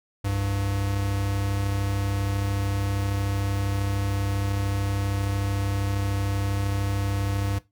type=tone pair together; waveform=square; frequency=66.7 / 99.7 Hz; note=C2 / G2; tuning=+34 / +30 cents; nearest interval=perfect fifth; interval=696 cents; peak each=-33 / -25 dBFS; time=0.24-7.59 s; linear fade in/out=10 ms; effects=noise-tail reverb RT60 0.2 s tail -17 dB re dry